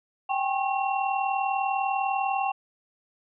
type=tone cluster; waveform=sine; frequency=778 / 818 / 1083 / 2732 Hz; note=G5 / G#5 / C#6 / F7; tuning=-13 / -26 / -41 / -39 cents; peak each=-26 / -30 / -32 / -34 dBFS; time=0.29-2.52 s; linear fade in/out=10 ms; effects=none